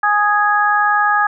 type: harmonic tone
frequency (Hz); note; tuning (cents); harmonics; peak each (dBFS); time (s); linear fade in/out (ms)
415.3; G#4; 0; 2 / 3 / 4; -16 / -16 / -16; 0.03-1.27; 5
effects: none